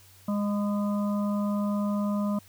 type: harmonic tone with a mistuned harmonic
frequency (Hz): 205.3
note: G#3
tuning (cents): -20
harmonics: 1 / 3 / 5 / 6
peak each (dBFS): -25 / -35 / -39 / -41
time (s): 0.28-2.39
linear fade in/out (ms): 5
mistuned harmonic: 5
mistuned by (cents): -18
effects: added 95 Hz sine -56 dBFS peak until 2.48 s + white hiss -56 dBFS RMS until 2.48 s